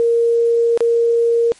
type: tone with dropouts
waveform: sine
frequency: 466.2 Hz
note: A#4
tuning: in tune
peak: -11 dBFS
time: 0-1.52 s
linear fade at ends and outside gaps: 0 ms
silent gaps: 0.775-0.806 s
effects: white hiss -47 dBFS RMS until 1.59 s + MP3 48 kbps